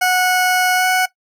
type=tone with pitch glide; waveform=20% pulse; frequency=734 to 740.4 Hz; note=F#5 to F#5; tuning=-14 to +1 cents; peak=-8 dBFS; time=0.01-1.06 s; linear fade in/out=10 ms; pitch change=+15 cents; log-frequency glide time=0.76-0.87 s; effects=noise-tail reverb RT60 0.1 s tail -17 dB re dry